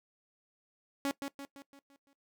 sawtooth tone with echo, 278.5 Hz, C#4, 8 cents sharp, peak -26 dBFS, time 1.05-1.11 s, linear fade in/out 0 ms, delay 170 ms, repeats 6, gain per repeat -6 dB, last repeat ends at 2.13 s, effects noise-tail reverb RT60 0.1 s tail -19 dB re dry

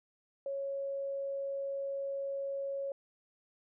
sine tone, 552 Hz, C#5, 7 cents flat, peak -34 dBFS, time 0.46-2.92 s, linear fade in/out 2 ms, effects none

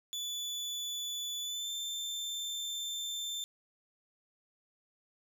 30% pulse tone with pitch glide, 3466 to 3561 Hz, A7 to A7, -27 to +20 cents, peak -33 dBFS, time 0.13-3.44 s, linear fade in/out 0 ms, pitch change +47 cents, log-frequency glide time 1.42-1.71 s, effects none

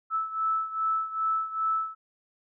sine beating tone pair, 1310 / 1312.5 Hz, E6 / E6, -11 / -8 cents, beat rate 2.5 Hz, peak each -27 / -31 dBFS, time 0.1-1.95 s, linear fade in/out 50 ms, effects none

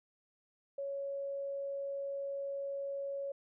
sine tone, 556 Hz, C#5, 5 cents sharp, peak -36 dBFS, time 0.78-3.32 s, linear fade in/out 5 ms, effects none

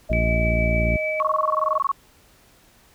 sine tone with pitch glide, 630 to 621.7 Hz, D#5 to D#5, +21 to -2 cents, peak -24 dBFS, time 0.09-1.79 s, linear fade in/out 10 ms, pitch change -23 cents, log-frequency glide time 0.43-0.88 s
harmonic tone, 57.2 Hz, A#1, 32 cents flat, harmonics 1 / 2 / 3 / 4 / 5 / 6 / 7, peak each -21 / -26 / -28 / -29 / -37 / -35 / -40 dBFS, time 0.1-0.97 s, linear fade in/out 5 ms
sine tone with tremolo, 2300 Hz, D7, 37 cents flat, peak -24 dBFS, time 0.13-1.2 s, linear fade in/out 0 ms, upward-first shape sine, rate 6.6 Hz, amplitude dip 25%
sine tone bursts, 1108 Hz, C#6, 1 cent flat, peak -17 dBFS, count 16, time 1.2-1.916 s, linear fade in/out 2 ms, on 26 ms, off 20 ms
effects pink hiss -55 dBFS RMS until 2.94 s

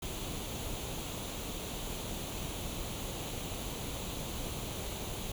pink noise with comb filter, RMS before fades -39 dBFS, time 0.02-5.32 s, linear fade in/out 5 ms, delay 0.29 ms, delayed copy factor +0.55, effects none

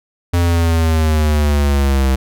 square linear sweep, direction down, 87.31 to 65.41 Hz, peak -12 dBFS, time 0.33-2.16 s, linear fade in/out 10 ms, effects none

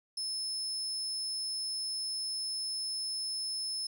35% pulse tone, 5230 Hz, E8, 15 cents flat, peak -31 dBFS, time 0.17-3.87 s, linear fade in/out 5 ms, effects none

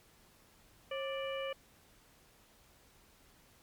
harmonic tone with a mistuned harmonic, 587.3 Hz, D5, in tune, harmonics 1 / 2 / 3 / 4 / 5, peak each -37 / -45 / -49 / -46 / -46 dBFS, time 0.91-1.53 s, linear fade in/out 5 ms, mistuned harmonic 1, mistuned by -140 cents, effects pink hiss -64 dBFS RMS until 3.62 s + MP3 96 kbps

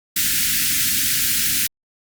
white band-stop noise, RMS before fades -19 dBFS, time 0.16-1.67 s, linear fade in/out 5 ms, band 300 to 1500 Hz, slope 48 dB/octave, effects Opus 48 kbps

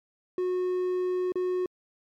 triangle tone with dropouts, 364.7 Hz, F#4, 25 cents flat, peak -23 dBFS, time 0.38-1.66 s, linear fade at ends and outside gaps 2 ms, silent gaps 1.321-1.356 s, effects MP3 96 kbps

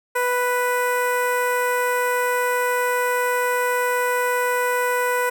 15% pulse tone with notch filter, 493.9 Hz, B4, in tune, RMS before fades -21 dBFS, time 0.15-5.3 s, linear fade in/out 10 ms, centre 4600 Hz, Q 0.89, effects none

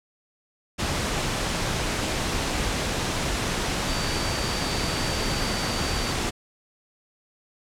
sine tone in noise, 4607 Hz, D8, 34 cents flat, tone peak -34 dBFS, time 3.87-6.13 s, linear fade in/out 20 ms, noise pink, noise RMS -26 dBFS, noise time 0.78-6.31 s, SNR -11 dB, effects low-pass 8000 Hz 12 dB/octave

